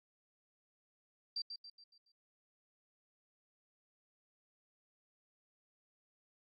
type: tone with echo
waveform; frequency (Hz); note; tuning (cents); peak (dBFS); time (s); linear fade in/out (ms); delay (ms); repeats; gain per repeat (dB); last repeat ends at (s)
sine; 4700; D8; +1; -36; 1.36-1.42; 5; 140; 5; -7; 2.12
effects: AAC 32 kbps